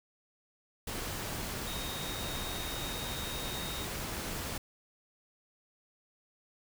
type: tone in noise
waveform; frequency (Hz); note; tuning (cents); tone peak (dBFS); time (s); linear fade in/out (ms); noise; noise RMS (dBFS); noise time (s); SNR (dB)
sine; 3730; A#7; 0; -42; 1.67-3.85; 5; pink; -38; 0.87-4.58; -7
effects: none